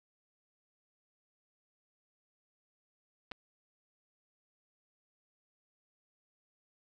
clicks, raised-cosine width 0.3 ms, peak -29 / -24 dBFS, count 2, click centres 3.314 / 3.318 s, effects none

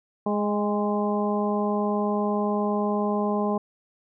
harmonic tone with a mistuned harmonic, 207.7 Hz, G#3, in tune, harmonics 1 / 2 / 3 / 4 / 5, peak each -25 / -28 / -30 / -31 / -32 dBFS, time 0.26-3.58 s, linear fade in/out 5 ms, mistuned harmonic 4, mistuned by -22 cents, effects none

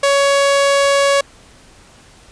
sawtooth tone, 559 Hz, C#5, 14 cents sharp, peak -7 dBFS, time 0.03-1.21 s, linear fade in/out 5 ms, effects pink hiss -45 dBFS RMS until 2.31 s + resampled to 22050 Hz

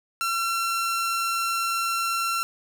sawtooth tone, 1357 Hz, E6, 50 cents sharp, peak -20 dBFS, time 0.21-2.43 s, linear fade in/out 0 ms, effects none

